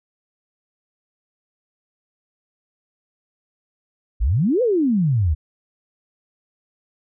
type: exponential two-way sweep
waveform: sine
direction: up then down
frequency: 46.79 to 521 to 70.3 Hz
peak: -15 dBFS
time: 4.2-5.35 s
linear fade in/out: 20 ms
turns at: 4.62 s
effects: none